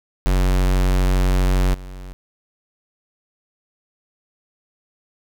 square tone with level steps, 46.25 Hz, F#1, in tune, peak -15 / -33 dBFS, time 0.26-2.13 s, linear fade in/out 0 ms, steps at 1.74 s, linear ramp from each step 2 ms, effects none

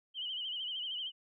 sine tone with vibrato, 3033 Hz, F#7, 42 cents sharp, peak -36 dBFS, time 0.14-1.12 s, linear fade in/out 50 ms, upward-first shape sine, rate 13 Hz, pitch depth 83 cents each way, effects none

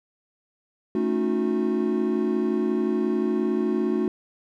triangle chord, D# half-diminished seventh, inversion second, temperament equal with one note detuned, 220 / 277.2 / 311.1 / 362.6 Hz, A3 / C#4 / D#4 / F#4, 0 / 0 / 0 / -35 cents, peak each -24 / -27 / -27 / -23 dBFS, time 0.95-4.08 s, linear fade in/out 2 ms, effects none

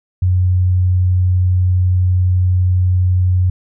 sine tone, 91.2 Hz, F#2, 24 cents flat, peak -10 dBFS, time 0.22-3.5 s, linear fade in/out 5 ms, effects none

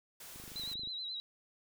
white noise, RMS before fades -50 dBFS, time 0.2-0.74 s, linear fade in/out 5 ms
click train, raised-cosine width 3 ms, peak -40 dBFS, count 14, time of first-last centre 0.36-0.874 s, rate 25.3 Hz
sine tone with vibrato, 3951 Hz, B7, in tune, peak -38 dBFS, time 0.56-1.2 s, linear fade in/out 0 ms, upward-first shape sine, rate 9.4 Hz, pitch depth 62 cents each way
effects none

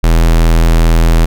square tone, 41.2 Hz, E1, in tune, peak -6 dBFS, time 0.03-1.26 s, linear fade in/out 10 ms, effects none

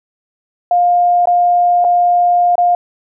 sine tone with dropouts, 706 Hz, F5, 19 cents sharp, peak -8 dBFS, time 0.71-2.75 s, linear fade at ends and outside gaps 2 ms, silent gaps 1.256-1.272 / 1.843-1.847 / 2.555-2.58 s, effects none

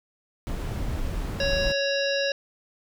brown noise, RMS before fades -29 dBFS, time 0.47-1.72 s, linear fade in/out 0 ms
harmonic tone, 556 Hz, C#5, 5 cents sharp, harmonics 1 / 3 / 5 / 7 / 9 / 10, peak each -25 / -30 / -32 / -33 / -35 / -35 dBFS, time 1.4-2.32 s, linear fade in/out 2 ms
effects none

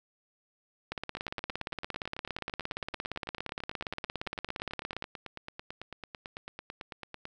two click trains, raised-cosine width 0.3 ms, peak -24 / -18 dBFS, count 56 / 72, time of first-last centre 1.17-7.254 / 0.92-5.024 s, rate 9.04 / 17.3 Hz, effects none

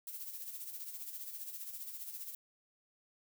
violet noise with tremolo, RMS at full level -43 dBFS, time 0.07-2.35 s, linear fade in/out 2 ms, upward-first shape sine, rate 15 Hz, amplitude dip 55%, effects none

